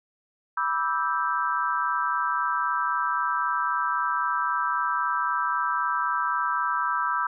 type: chord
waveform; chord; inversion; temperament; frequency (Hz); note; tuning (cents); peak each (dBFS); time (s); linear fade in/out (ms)
sine; E minor seventh; second; equal with one note detuned; 979.8 / 1174.7 / 1318.5 / 1568; B5 / D6 / E6 / G6; -14 / 0 / 0 / 0; -28 / -30 / -27 / -30; 0.57-7.27; 5
effects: none